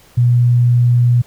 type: tone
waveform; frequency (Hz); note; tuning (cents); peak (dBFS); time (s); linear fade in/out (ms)
sine; 121.4; B2; -29; -8; 0.17-1.22; 10
effects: pink hiss -47 dBFS RMS until 1.26 s